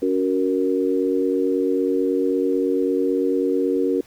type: chord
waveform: sine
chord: F# major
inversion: second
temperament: equal with one note detuned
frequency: 280.9 / 370 / 466.2 Hz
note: C#4 / F#4 / A#4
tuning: +23 / 0 / 0 cents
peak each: -22 dBFS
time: 0.02-4.01 s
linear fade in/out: 5 ms
effects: pink hiss -52 dBFS RMS until 4.06 s